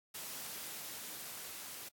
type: noise with level ramp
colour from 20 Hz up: white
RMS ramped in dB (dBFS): -44 to -47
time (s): 0.14-1.89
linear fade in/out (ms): 10
effects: high-pass 100 Hz 12 dB/octave + AAC 64 kbps